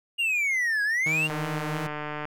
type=exponential two-way sweep; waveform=triangle; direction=down then up; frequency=2851 to 1633 to 2851 Hz; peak=-21 dBFS; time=0.18-1.28 s; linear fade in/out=20 ms; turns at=0.83 s
type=tone with vibrato; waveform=sawtooth; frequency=156.3 Hz; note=D#3; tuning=8 cents sharp; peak=-26 dBFS; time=1.06-1.87 s; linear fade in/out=5 ms; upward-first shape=sine; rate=3 Hz; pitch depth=21 cents each way
type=click train; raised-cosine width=0.5 ms; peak=-18 dBFS; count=144; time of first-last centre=1.3-2.253 s; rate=150 Hz
effects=none